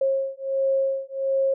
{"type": "beating tone pair", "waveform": "sine", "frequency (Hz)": [539, 540.4], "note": ["C#5", "C#5"], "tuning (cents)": [-49, -44], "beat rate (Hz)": 1.4, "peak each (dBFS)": -24, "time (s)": [0.01, 1.54], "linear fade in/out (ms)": 5, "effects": []}